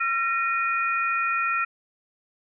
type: tone cluster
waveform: sine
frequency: 1363 / 1861 / 2459 Hz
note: F6 / A#6 / D#7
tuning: -43 / -3 / -21 cents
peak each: -24 / -30 / -27 dBFS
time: 0-1.65 s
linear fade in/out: 10 ms
effects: none